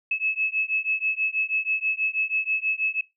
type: beating tone pair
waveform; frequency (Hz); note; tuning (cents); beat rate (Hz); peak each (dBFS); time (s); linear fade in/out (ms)
sine; 2589 / 2595.2; E7 / E7; -32 / -28; 6.2; -26 / -26; 0.11-3.01; 5
effects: noise-tail reverb RT60 0.2 s tail -19 dB re dry